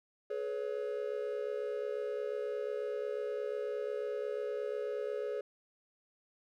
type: tone cluster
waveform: triangle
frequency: 423.9 / 492.2 / 558 Hz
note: G#4 / B4 / C#5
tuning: +35 / -6 / +11 cents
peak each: -35 / -39 / -38 dBFS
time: 0.3-5.41 s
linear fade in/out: 5 ms
effects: none